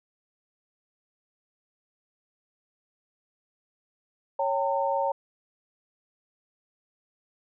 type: chord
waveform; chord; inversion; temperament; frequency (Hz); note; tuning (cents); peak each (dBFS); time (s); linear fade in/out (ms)
sine; G diminished; second; equal with one note detuned; 554.4 / 784 / 910; Db5 / G5 / Bb5; 0 / 0 / -42; -27 / -31 / -27; 4.39-5.12; 5
effects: none